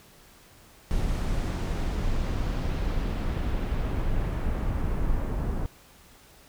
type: noise with low-pass filter sweep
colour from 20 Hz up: brown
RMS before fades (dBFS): -27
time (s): 0.91-5.66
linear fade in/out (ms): 0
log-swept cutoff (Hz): 12000 to 1300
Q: 0.76
effects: pink hiss -54 dBFS RMS until 6.48 s